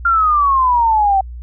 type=exponential sweep; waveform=sine; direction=down; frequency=1400 to 760 Hz; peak=-10 dBFS; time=0.05-1.21 s; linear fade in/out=5 ms; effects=added 60 Hz sine -27 dBFS peak until 1.42 s